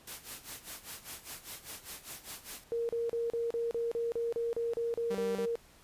white noise with tremolo, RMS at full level -42 dBFS, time 0.07-2.64 s, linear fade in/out 5 ms, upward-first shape sine, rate 5 Hz, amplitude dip 85%
sine tone bursts, 466.2 Hz, A#4, in tune, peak -30 dBFS, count 14, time 2.72-5.555 s, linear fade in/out 0 ms, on 170 ms, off 35 ms
sawtooth tone, 195.1 Hz, G3, 8 cents flat, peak -33 dBFS, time 5.1-5.46 s, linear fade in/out 10 ms
effects pink hiss -60 dBFS RMS until 5.83 s + resampled to 32000 Hz

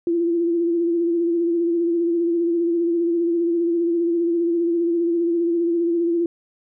sine tone with vibrato, 339.7 Hz, F4, 48 cents flat, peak -17 dBFS, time 0.07-6.26 s, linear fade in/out 2 ms, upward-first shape sine, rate 15 Hz, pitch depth 36 cents each way, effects none

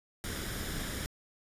pink noise with comb filter, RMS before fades -37 dBFS, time 0.24-1.06 s, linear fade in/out 0 ms, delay 0.57 ms, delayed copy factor +0.5, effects resampled to 32000 Hz

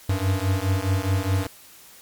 square beating tone pair, 93.3 / 98.1 Hz, F#2 / G2, +15 / +2 cents, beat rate 4.8 Hz, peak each -24 dBFS, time 0.09-1.47 s, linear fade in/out 5 ms, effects white hiss -48 dBFS RMS until 2.01 s + MP3 96 kbps

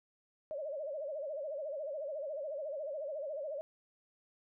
sine tone with vibrato, 587.3 Hz, D5, in tune, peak -37 dBFS, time 0.51-3.61 s, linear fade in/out 0 ms, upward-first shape sine, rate 14 Hz, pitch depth 140 cents each way, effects none

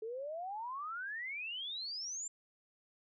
sine exponential sweep, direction up, 428.6 to 7410 Hz, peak -39 dBFS, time 0.02-2.28 s, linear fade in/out 5 ms, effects none

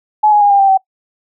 sine tone with pitch steps, 850 / 833 / 816.3 / 800 / 784 / 768.3 Hz, G#5 / G#5 / G#5 / G5 / G5 / G5, +40 / +5 / -30 / +35 / 0 / -35 cents, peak -6 dBFS, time 0.23-0.776 s, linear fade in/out 10 ms, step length 91 ms, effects noise-tail reverb RT60 0.1 s tail -23 dB re dry

